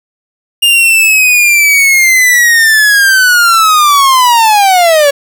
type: linear sweep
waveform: 45% pulse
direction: down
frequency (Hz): 2829 to 554.4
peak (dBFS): -4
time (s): 0.62-5.11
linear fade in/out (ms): 10
effects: none